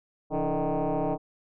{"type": "tone with frequency modulation", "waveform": "sine", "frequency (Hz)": 169, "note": "E3", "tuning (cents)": 43, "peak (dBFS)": -23, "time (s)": [0.3, 1.18], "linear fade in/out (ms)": 50, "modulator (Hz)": 152, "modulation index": 4.6, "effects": ["tanh soft clip ceiling -21 dBFS"]}